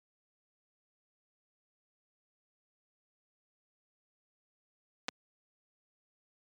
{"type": "clicks", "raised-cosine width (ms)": 0.2, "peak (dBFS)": -16, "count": 2, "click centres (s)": [5.084, 5.088], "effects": ["high-pass 150 Hz 12 dB/octave", "MP3 96 kbps"]}